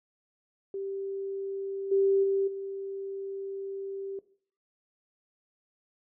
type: tone with level steps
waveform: sine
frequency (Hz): 391.4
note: G4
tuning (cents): -3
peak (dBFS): -32 / -21 / -24 / -34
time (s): 0.74-4.19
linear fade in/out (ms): 2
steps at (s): 1.91 / 2.23 / 2.47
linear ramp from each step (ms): 10
effects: noise-tail reverb RT60 0.5 s tail -17 dB re dry